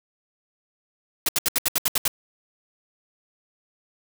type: noise bursts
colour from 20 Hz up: white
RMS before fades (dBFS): -21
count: 9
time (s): 1.26-2.079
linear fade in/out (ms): 2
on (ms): 27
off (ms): 72
effects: none